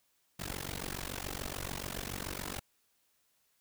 pink noise with amplitude modulation, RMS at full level -36 dBFS, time 0.39-2.6 s, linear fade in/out 10 ms, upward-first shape sine, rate 47 Hz, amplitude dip 100%, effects white hiss -74 dBFS RMS until 3.6 s

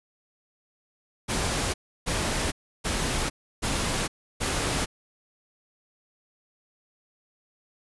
pink noise bursts, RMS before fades -27 dBFS, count 5, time 1.28-4.86 s, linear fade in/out 20 ms, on 460 ms, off 320 ms, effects resampled to 24000 Hz

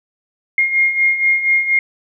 sine beating tone pair, 2131 / 2135.2 Hz, C7 / C7, +31 / +35 cents, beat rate 4.2 Hz, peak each -19 / -13 dBFS, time 0.58-1.79 s, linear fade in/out 2 ms, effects none

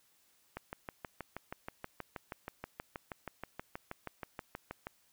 click train, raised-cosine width 0.5 ms, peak -25 dBFS, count 28, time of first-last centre 0.57-4.869 s, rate 6.28 Hz, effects white hiss -70 dBFS RMS until 5.12 s

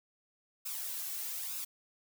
blue noise with flanger, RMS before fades -39 dBFS, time 0.65-1.65 s, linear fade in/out 10 ms, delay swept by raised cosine 0.77 to 2.67 ms, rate 1.1 Hz, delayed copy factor +0.6, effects none

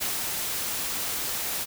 white noise with ADSR envelope, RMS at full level -28 dBFS, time 0-1.66 s, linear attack 23 ms, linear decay 160 ms, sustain -2 dB, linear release 34 ms, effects none

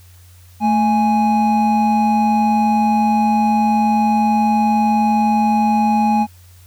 triangle tone pair together, 220.1 / 830.6 Hz, A3 / G#5, +1 / 0 cents, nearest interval octave + major seventh, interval 2299 cents, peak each -13 dBFS, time 0.6-6.27 s, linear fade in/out 50 ms, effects added 90 Hz sine -42 dBFS peak until 6.66 s + white hiss -51 dBFS RMS until 6.66 s

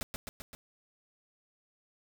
pink noise with echo, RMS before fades -36 dBFS, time 0.01-0.03 s, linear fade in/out 0 ms, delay 130 ms, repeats 4, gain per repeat -3 dB, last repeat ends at 0.55 s, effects none

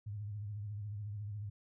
sine tone with vibrato, 103.7 Hz, G#2, 2 cents flat, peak -39 dBFS, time 0.06-1.5 s, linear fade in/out 10 ms, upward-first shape triangle, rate 14 Hz, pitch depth 91 cents each way, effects none

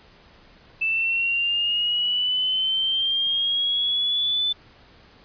sine linear sweep, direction up, 2637 to 3520 Hz, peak -20 dBFS, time 0.81-4.53 s, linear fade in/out 10 ms, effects pink hiss -52 dBFS RMS until 5.24 s + resampled to 11025 Hz

